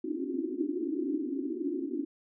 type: band-pass noise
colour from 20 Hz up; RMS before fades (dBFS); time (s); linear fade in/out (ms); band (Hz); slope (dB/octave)
pink; -33; 0.04-2.05; 10; 260 to 370; 96
effects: none